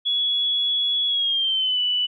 sine tone with pitch glide, 3374 to 2971 Hz, G#7 to F#7, +27 to +6 cents, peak -19 dBFS, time 0.05-2.07 s, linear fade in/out 20 ms, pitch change -221 cents, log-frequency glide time 1.07-1.8 s, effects none

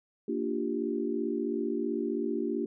sine chord, G minor seventh, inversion first, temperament equal with one note detuned, 231.1 / 293.7 / 349.2 / 392 Hz, Bb3 / D4 / F4 / G4, -15 / 0 / 0 / 0 cents, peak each -34 dBFS, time 0.28-2.66 s, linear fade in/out 5 ms, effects none

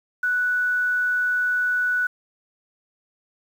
sine tone, 1480 Hz, F#6, in tune, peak -19 dBFS, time 0.23-2.07 s, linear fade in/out 5 ms, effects 8-bit

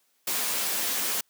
white noise with comb filter, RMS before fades -28 dBFS, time 0.27-1.21 s, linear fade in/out 5 ms, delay 14 ms, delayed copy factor +0.55, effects white hiss -69 dBFS RMS until 1.29 s + high-pass 200 Hz 12 dB/octave

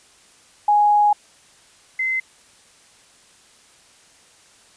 sine tone pair in turn, 830.6 / 2060 Hz, G#5 / C7, 0 / -28 cents, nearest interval octave + major third, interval 1572 cents, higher second, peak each -12 / -19 dBFS, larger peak first, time 0.68-1.13 / 1.99-2.2 s, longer first, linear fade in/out 5 ms, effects white hiss -52 dBFS RMS until 4.76 s + resampled to 22050 Hz

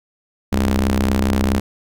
sawtooth ring-modulated tone, 64.6 Hz, C2, 21 cents flat, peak -8 dBFS, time 0.52-1.6 s, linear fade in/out 10 ms, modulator 143 Hz, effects none

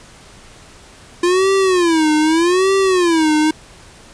square tone with vibrato, 344.7 Hz, F4, 23 cents flat, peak -12 dBFS, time 1.23-3.51 s, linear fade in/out 5 ms, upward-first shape sine, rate 0.82 Hz, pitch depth 210 cents each way, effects pink hiss -42 dBFS RMS until 4.13 s + resampled to 22050 Hz

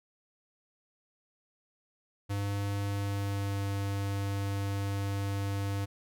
square tone with pitch glide, 100.5 to 99.46 Hz, G2 to G2, +44 to +26 cents, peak -31 dBFS, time 2.29-5.86 s, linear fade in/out 20 ms, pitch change -18 cents, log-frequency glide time 2.89-3.63 s, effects none

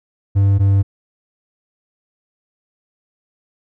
triangle tone pair in turn, 98.9 / 98.5 Hz, G2 / G2, +16 / +9 cents, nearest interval unison, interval 7 cents, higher first, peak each -8 dBFS, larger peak neither, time 0.35-0.59 / 0.59-0.83 s, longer neither, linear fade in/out 20 ms, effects none

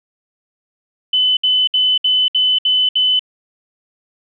sine tone bursts, 3018 Hz, F#7, 34 cents sharp, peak -11 dBFS, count 7, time 1.13-3.194 s, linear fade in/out 5 ms, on 240 ms, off 64 ms, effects none

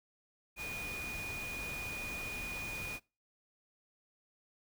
sine tone in noise, 2457 Hz, D#7, 22 cents flat, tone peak -39 dBFS, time 0.56-3 s, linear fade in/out 50 ms, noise pink, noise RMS -45 dBFS, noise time 0.56-3 s, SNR +3 dB, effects noise-tail reverb RT60 0.3 s tail -23 dB re dry

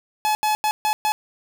45% pulse tone bursts at uneven times, 854 Hz, G#5, 48 cents sharp, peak -18 dBFS, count 5, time 0.25-0.35 / 0.43-0.55 / 0.64-0.71 / 0.85-0.93 / 1.05-1.12 s, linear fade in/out 0 ms, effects none

